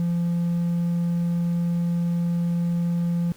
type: tone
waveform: triangle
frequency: 171.7 Hz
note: F3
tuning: 29 cents flat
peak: -18 dBFS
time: 0-3.32 s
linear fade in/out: 0 ms
effects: tanh soft clip ceiling -14 dBFS + pink hiss -51 dBFS RMS until 3.36 s